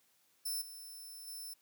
5% pulse tone with level steps, 5300 Hz, E8, 9 cents sharp, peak -30 / -42 / -38 dBFS, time 0.45-1.54 s, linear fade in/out 10 ms, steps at 0.61 / 1.27 s, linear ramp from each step 10 ms, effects white hiss -72 dBFS RMS until 1.61 s + high-pass 100 Hz 12 dB/octave

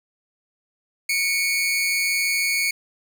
sawtooth tone pair together, 2217 / 2396 Hz, C#7 / D7, 0 / +34 cents, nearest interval minor second, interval 134 cents, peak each -17 / -25 dBFS, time 1.09-2.71 s, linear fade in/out 5 ms, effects none

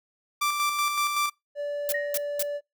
sawtooth tone with tremolo, 1174.7 Hz, D6, in tune, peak -19 dBFS, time 0.41-1.3 s, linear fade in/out 10 ms, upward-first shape square, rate 5.3 Hz, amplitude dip 40%
triangle tone, 580 Hz, D5, 22 cents flat, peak -26 dBFS, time 1.55-2.61 s, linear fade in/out 50 ms
blue noise bursts, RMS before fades -27 dBFS, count 3, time 1.89-2.426 s, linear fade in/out 0 ms, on 32 ms, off 220 ms
sine tone with exponential decay, 1864.7 Hz, A#6, in tune, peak -25 dBFS, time 1.94-2.28 s, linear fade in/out 5 ms, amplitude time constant 73 ms
effects noise-tail reverb RT60 0.2 s tail -25 dB re dry

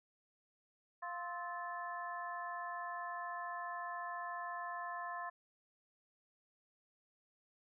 harmonic tone with a mistuned harmonic, 349.2 Hz, F4, in tune, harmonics 2 / 3 / 4 / 5, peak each -46 / -43 / -52 / -47 dBFS, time 1.02-5.3 s, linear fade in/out 10 ms, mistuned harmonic 4, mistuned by -120 cents, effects none

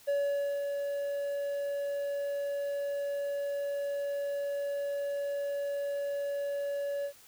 triangle tone with ADSR envelope, 567 Hz, C#5, 39 cents sharp, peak -24 dBFS, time 0.07-7.13 s, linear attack 17 ms, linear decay 520 ms, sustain -5 dB, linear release 81 ms, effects white hiss -57 dBFS RMS until 7.27 s

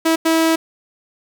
sawtooth tone bursts at uneven times, 324.8 Hz, E4, 26 cents flat, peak -9 dBFS, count 2, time 0.05-0.16 / 0.25-0.56 s, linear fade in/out 10 ms, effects 8-bit

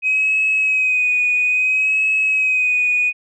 sine tone with vibrato, 2522 Hz, D#7, 23 cents sharp, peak -13 dBFS, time 0.02-3.13 s, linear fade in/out 50 ms, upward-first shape sine, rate 0.6 Hz, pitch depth 36 cents each way, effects tanh soft clip ceiling -9 dBFS

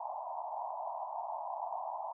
white band-pass noise, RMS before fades -40 dBFS, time 0-2.13 s, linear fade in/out 5 ms, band 640 to 1000 Hz, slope 96 dB/octave, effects none

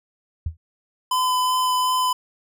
sine tone with exponential decay, 81 Hz, E2, 30 cents flat, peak -19 dBFS, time 0.46-0.57 s, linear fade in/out 5 ms, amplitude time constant 23 ms
square tone with vibrato, 1012 Hz, B5, 42 cents sharp, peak -19 dBFS, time 1.11-2.13 s, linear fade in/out 5 ms, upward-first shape sine, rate 2.7 Hz, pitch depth 9 cents each way
effects none

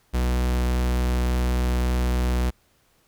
45% pulse tone, 61.74 Hz, B1, in tune, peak -20 dBFS, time 0.13-2.51 s, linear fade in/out 20 ms, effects pink hiss -63 dBFS RMS until 3.07 s

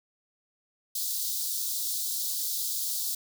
white high-pass noise, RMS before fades -31 dBFS, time 0.95-3.15 s, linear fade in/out 5 ms, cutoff 3700 Hz, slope 48 dB/octave, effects none

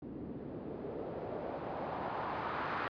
white noise with low-pass filter sweep, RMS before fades -40 dBFS, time 0.02-2.88 s, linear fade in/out 2 ms, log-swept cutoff 270 to 1400 Hz, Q 1.7, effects high-pass 80 Hz 12 dB/octave + resampled to 11025 Hz

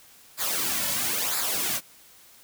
white noise with flanger, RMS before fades -27 dBFS, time 0.37-1.81 s, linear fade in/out 50 ms, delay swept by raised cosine 0.33 to 2.53 ms, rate 1 Hz, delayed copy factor -0.65, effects white hiss -53 dBFS RMS until 2.43 s

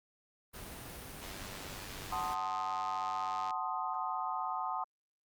pink noise, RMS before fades -46 dBFS, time 0.53-2.35 s, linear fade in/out 20 ms
click train, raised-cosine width 0.2 ms, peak -30 dBFS, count 220, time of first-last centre 1.23-3.507 s, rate 96.2 Hz
sine chord, F# diminished seventh, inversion none, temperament equal with one note detuned, 743.8 / 880 / 1046.5 / 1244.5 Hz, F#5 / A5 / C6 / Eb6, +9 / 0 / 0 / 0 cents, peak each -39 dBFS, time 2.12-4.84 s, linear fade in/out 5 ms
effects Opus 32 kbps

